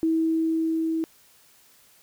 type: tone with level ramp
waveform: sine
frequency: 323.5 Hz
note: E4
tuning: 32 cents flat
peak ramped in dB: -19 to -23 dBFS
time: 0.03-1.04 s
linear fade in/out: 0 ms
effects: white hiss -57 dBFS RMS until 2.02 s